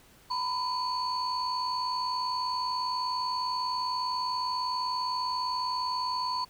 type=tone cluster; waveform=sine; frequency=945 / 1005 / 4455 Hz; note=A#5 / B5 / C#8; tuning=+23 / +30 / +8 cents; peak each=-35 / -29 / -33 dBFS; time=0.3-6.45 s; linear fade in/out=10 ms; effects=tanh soft clip ceiling -23 dBFS + pink hiss -58 dBFS RMS until 6.49 s